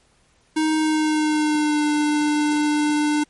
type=tone with pitch glide; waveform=square; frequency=312.5 to 298.7 Hz; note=D#4 to D4; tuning=+8 to +29 cents; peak=-18 dBFS; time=0.56-3.24 s; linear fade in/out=10 ms; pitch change=-79 cents; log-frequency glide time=0.76-1.85 s; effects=pink hiss -60 dBFS RMS until 3.29 s + MP3 48 kbps